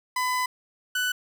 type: tone pair in turn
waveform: 30% pulse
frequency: 1005 / 1491.9 Hz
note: B5 / F#6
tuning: +30 / +14 cents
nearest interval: perfect fifth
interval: 684 cents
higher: second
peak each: -21 dBFS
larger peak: neither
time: 0.16-0.46 / 0.95-1.12 s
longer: first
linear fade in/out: 5 ms
effects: none